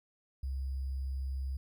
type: tone with sample-and-hold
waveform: sine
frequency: 66.6 Hz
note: C2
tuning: 31 cents sharp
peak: -33 dBFS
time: 0.43-1.57 s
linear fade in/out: 5 ms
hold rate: 4900 Hz
effects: none